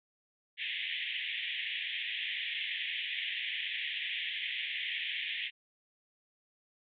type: band-pass noise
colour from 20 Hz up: white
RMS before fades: -37 dBFS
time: 0.57-5.51 s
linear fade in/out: 50 ms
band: 1800 to 3500 Hz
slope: 96 dB/octave
effects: none